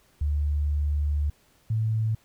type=tone pair in turn; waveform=sine; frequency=73.42 / 110.36 Hz; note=D2 / A2; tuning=0 / +6 cents; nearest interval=perfect fifth; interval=706 cents; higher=second; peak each=-22 / -22 dBFS; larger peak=neither; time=0.21-1.3 / 1.7-2.15 s; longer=first; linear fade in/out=5 ms; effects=pink hiss -62 dBFS RMS until 2.24 s